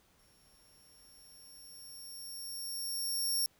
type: tone with exponential growth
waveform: 15% pulse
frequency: 5510 Hz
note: F8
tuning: 24 cents flat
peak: -23 dBFS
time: 0.19-3.46 s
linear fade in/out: 0 ms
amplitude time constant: 710 ms
effects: pink hiss -68 dBFS RMS until 3.59 s